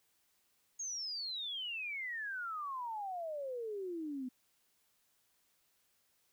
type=exponential sweep; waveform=sine; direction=down; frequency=6645 to 246.9 Hz; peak=-38 dBFS; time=0.79-4.29 s; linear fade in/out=10 ms; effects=white hiss -75 dBFS RMS until 6.32 s